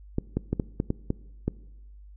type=clicks; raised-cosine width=3 ms; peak=-12 dBFS; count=8; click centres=0.184 / 0.37 / 0.53 / 0.598 / 0.801 / 0.904 / 1.104 / 1.48 s; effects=noise-tail reverb RT60 1.0 s tail -21 dB re dry + added 50 Hz sine -45 dBFS peak until 2.16 s